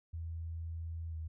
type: tone with pitch glide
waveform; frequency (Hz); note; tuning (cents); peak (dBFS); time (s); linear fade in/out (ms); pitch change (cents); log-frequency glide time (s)
sine; 82.41 to 79.93; E2 to D#2; 0 to +47; -38; 0.13-1.28; 10; -53; 1.1-1.15
effects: none